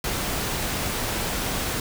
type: noise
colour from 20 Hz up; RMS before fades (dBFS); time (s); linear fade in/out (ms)
pink; -27; 0.04-1.8; 2
effects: none